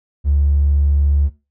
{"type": "tone", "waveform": "triangle", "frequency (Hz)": 71.5, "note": "D2", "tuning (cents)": -46, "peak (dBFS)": -8, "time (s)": [0.24, 1.3], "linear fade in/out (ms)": 50, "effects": ["noise-tail reverb RT60 0.3 s tail -20 dB re dry", "tanh soft clip ceiling -8 dBFS"]}